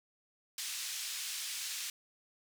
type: band-pass noise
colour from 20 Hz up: white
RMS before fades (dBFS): -40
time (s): 0.58-1.9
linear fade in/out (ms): 2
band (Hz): 2400 to 7800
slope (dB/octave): 12
effects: none